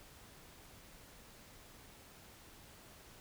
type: silence
effects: pink hiss -58 dBFS RMS until 3.2 s